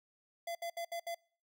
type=tone bursts; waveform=square; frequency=680 Hz; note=F5; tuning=46 cents flat; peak=-38 dBFS; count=5; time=0.47-1.147 s; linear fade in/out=5 ms; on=81 ms; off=68 ms; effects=noise-tail reverb RT60 0.5 s tail -26 dB re dry